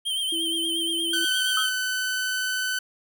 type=tone with vibrato; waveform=square; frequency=3136 Hz; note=G7; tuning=in tune; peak=-25 dBFS; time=0.05-1.7 s; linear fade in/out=20 ms; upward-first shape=triangle; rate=8.5 Hz; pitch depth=61 cents each way
type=tone with pitch glide; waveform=sine; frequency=329.6 to 333.6 Hz; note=E4 to E4; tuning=0 to +21 cents; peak=-31 dBFS; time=0.32-1.25 s; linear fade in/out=5 ms; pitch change=+21 cents; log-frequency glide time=0.45-1.04 s
type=tone; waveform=sawtooth; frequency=1511 Hz; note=F#6; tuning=36 cents sharp; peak=-21 dBFS; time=1.13-2.79 s; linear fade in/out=5 ms
type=tone with exponential decay; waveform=sine; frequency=1286 Hz; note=E6; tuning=43 cents flat; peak=-22 dBFS; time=1.57-1.77 s; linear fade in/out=2 ms; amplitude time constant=42 ms
effects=none